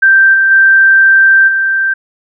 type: tone with level steps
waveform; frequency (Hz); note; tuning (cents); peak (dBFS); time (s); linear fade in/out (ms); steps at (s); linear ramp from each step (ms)
sine; 1568; G6; 0; -3 / -6 / -3 / -9; 0.02-1.94; 10; 0.33 / 0.5 / 1.47; 20
effects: none